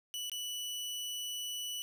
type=tone with dropouts; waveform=sawtooth; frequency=2960 Hz; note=F#7; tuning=in tune; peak=-34 dBFS; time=0.14-1.82 s; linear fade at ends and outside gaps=0 ms; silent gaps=0.297-0.317 s; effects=none